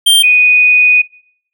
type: tone pair in turn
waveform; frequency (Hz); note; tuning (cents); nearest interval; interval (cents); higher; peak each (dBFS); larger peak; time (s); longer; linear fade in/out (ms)
square / sine; 3168 / 2482; G7 / D#7; +18 / -5; major third; 423; first; -5; neither; 0.06-0.23 / 0.23-1.02; second; 10
effects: noise-tail reverb RT60 0.7 s tail -24 dB re dry